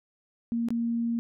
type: tone with dropouts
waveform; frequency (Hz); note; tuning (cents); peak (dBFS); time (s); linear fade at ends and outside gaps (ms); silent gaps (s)
sine; 233.1; A#3; 0; -25; 0.52-1.19; 0; 0.686-0.705
effects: none